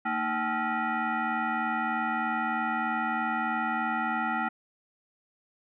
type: tone with frequency modulation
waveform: sine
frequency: 311.1 Hz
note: D#4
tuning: in tune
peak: -26 dBFS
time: 0.05-4.49 s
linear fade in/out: 10 ms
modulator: 539 Hz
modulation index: 2.9
effects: none